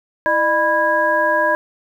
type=harmonic tone with a mistuned harmonic; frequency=328.9 Hz; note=E4; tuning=4 cents flat; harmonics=1 / 2 / 3 / 5; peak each=-28 / -18 / -18 / -18 dBFS; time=0.26-1.55 s; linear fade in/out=0 ms; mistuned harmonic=2; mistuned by=-140 cents; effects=8-bit